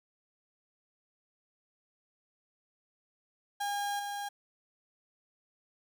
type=tone with level steps; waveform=35% pulse; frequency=812 Hz; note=G#5; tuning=39 cents flat; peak=-30 / -34 dBFS; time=3.6-4.29 s; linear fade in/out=10 ms; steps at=3.99 s; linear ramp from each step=5 ms; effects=none